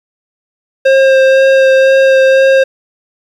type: tone with vibrato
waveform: square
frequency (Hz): 533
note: C5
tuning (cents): +32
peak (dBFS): -5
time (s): 0.85-2.64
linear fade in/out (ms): 10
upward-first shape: sine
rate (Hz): 2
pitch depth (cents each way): 11
effects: low-pass 3000 Hz 12 dB/octave + 7-bit